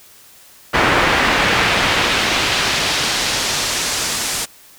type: noise with band-pass filter sweep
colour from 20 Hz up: brown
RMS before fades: -17 dBFS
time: 0.73-4.46 s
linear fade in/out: 20 ms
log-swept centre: 1700 to 8500 Hz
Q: 0.94
effects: white hiss -45 dBFS RMS until 4.78 s